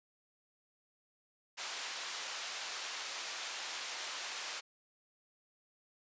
white band-pass noise, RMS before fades -42 dBFS, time 1.57-4.61 s, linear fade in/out 20 ms, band 670 to 5700 Hz, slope 12 dB/octave, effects resampled to 16000 Hz

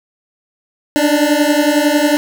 25% pulse beating tone pair, 289.9 / 300.9 Hz, D4 / D4, -22 / +42 cents, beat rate 11 Hz, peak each -10 dBFS, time 0.96-2.17 s, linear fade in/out 0 ms, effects none

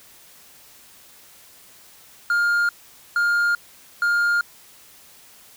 triangle tone bursts, 1410 Hz, F6, 16 cents sharp, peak -15 dBFS, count 3, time 2.3-4.41 s, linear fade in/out 2 ms, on 390 ms, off 470 ms, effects white hiss -49 dBFS RMS until 5.56 s

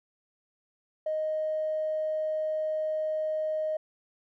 triangle tone with tanh clipping, 622.3 Hz, D#5, in tune, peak -27 dBFS, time 1.06-3.77 s, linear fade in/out 5 ms, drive 4 dB, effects none

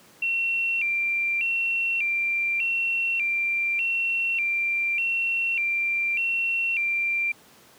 sine tone with vibrato, 2538 Hz, D#7, 34 cents sharp, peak -22 dBFS, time 0.22-7.32 s, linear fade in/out 5 ms, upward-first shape square, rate 0.84 Hz, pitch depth 120 cents each way, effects pink hiss -53 dBFS RMS until 7.78 s + high-pass 150 Hz 12 dB/octave

